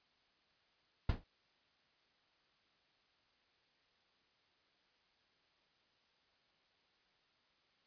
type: noise with exponential decay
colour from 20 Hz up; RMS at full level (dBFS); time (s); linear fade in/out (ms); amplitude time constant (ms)
brown; -29; 1.09-1.24; 5; 32
effects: white hiss -74 dBFS RMS until 7.86 s + resampled to 11025 Hz